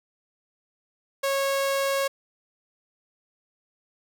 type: tone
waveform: sawtooth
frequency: 549 Hz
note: C#5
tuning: 17 cents flat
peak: -19 dBFS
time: 1.23-2.08 s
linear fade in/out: 10 ms
effects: none